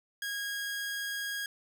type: tone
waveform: sawtooth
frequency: 1639 Hz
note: G#6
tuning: 23 cents flat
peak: -30 dBFS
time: 0.22-1.46 s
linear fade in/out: 2 ms
effects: none